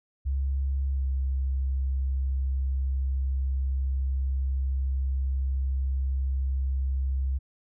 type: tone with pitch glide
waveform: sine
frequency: 67.9 to 66.46 Hz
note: C#2 to C2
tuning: -35 to +28 cents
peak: -24 dBFS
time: 0.25-7.39 s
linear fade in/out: 20 ms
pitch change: -37 cents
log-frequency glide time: 0.94-1.03 s
effects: none